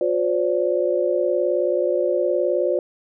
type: tone cluster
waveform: sine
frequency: 358.4 / 519 / 578 Hz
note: F4 / C5 / D5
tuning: +45 / -14 / -28 cents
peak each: -22 dBFS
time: 0.01-2.79 s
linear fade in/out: 2 ms
effects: none